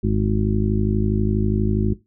harmonic tone, 52.3 Hz, G#1, 13 cents sharp, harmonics 1 / 2 / 3 / 4 / 5 / 6 / 7, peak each -22 / -22 / -31 / -22 / -33 / -29 / -26 dBFS, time 0.03-1.94 s, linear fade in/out 10 ms, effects noise-tail reverb RT60 0.2 s tail -17 dB re dry

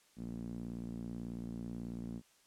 sawtooth tone with band-pass filter, 58.27 Hz, A#1, in tune, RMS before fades -43 dBFS, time 0.16-2.22 s, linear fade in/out 50 ms, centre 220 Hz, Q 3.1, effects white hiss -68 dBFS RMS until 2.46 s + low-pass 10000 Hz 12 dB/octave

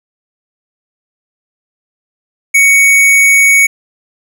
square tone, 2232 Hz, C#7, 11 cents sharp, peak -5 dBFS, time 2.54-3.67 s, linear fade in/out 10 ms, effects none

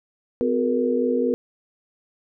sine tone cluster, 253.4 / 369.3 / 429.5 / 473.8 Hz, B3 / F#4 / A4 / A#4, +45 / -3 / -42 / +28 cents, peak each -23 / -27 / -28 / -22 dBFS, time 0.41-1.34 s, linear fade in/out 0 ms, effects none

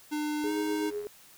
square tone with pitch glide, 300 to 310.9 Hz, D4 to D#4, +37 to -1 cents, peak -30 dBFS, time 0.11-0.91 s, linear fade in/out 20 ms, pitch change +62 cents, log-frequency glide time 0.43-0.52 s
sine tone with tremolo, 415.3 Hz, G#4, in tune, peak -30 dBFS, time 0.44-1.07 s, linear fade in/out 0 ms, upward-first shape sine, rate 8 Hz, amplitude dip 55%
click train, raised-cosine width 0.5 ms, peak -38 dBFS, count 55, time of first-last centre 0.44-1.049 s, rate 88.6 Hz
effects white hiss -55 dBFS RMS until 1.37 s

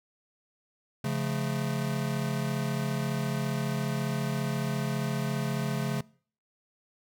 square chord, Db augmented, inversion none, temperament just, 138.59 / 173.24 / 216.5 Hz, Db3 / F3 / A3, 0 / -14 / -28 cents, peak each -31 / -36 / -34 dBFS, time 1.04-6.01 s, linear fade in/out 5 ms, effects noise-tail reverb RT60 0.5 s tail -24 dB re dry

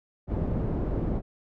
pink low-pass noise, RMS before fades -28 dBFS, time 0.27-1.22 s, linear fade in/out 50 ms, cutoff 440 Hz, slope 12 dB/octave, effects none

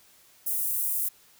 pink high-pass noise, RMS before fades -28 dBFS, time 0.46-1.09 s, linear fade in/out 10 ms, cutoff 11000 Hz, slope 24 dB/octave, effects white hiss -58 dBFS RMS until 1.39 s

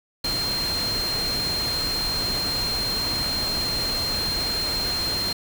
sine tone in noise, 4186 Hz, C8, in tune, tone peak -24 dBFS, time 0.24-5.33 s, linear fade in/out 5 ms, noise pink, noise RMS -30 dBFS, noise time 0.24-5.33 s, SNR +3 dB, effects none

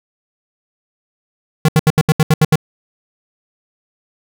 square tone bursts, 155.56 Hz, D#3, in tune, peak -8 dBFS, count 9, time 1.65-2.557 s, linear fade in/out 2 ms, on 35 ms, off 74 ms, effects none

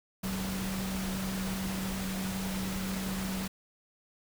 sine tone in noise, 190.2 Hz, F#3, 48 cents sharp, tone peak -33 dBFS, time 0.23-3.48 s, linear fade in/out 10 ms, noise pink, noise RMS -38 dBFS, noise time 0.23-3.48 s, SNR +2 dB, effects none

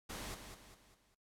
pink noise with echo, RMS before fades -45 dBFS, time 0.09-0.35 s, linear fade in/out 10 ms, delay 200 ms, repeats 4, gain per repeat -7 dB, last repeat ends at 1.15 s, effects noise-tail reverb RT60 0.2 s tail -23 dB re dry + low-pass 12000 Hz 12 dB/octave

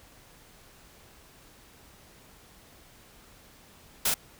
white noise with echo, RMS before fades -25 dBFS, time 4.05-4.1 s, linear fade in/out 5 ms, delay 42 ms, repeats 1, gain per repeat -2 dB, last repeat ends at 4.142 s, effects pink hiss -55 dBFS RMS until 4.39 s

